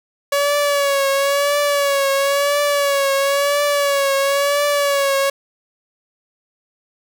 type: tone with vibrato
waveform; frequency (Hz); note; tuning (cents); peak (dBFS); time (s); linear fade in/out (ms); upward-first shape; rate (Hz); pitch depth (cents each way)
sawtooth; 564; C#5; +30; -11; 0.32-5.3; 5; triangle; 0.98; 56
effects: none